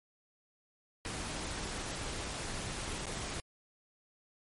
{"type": "noise with dropouts", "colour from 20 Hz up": "pink", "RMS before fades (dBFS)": -39, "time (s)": [1.05, 3.4], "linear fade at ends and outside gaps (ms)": 0, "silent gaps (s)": [3.057, 3.067], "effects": ["MP3 48 kbps"]}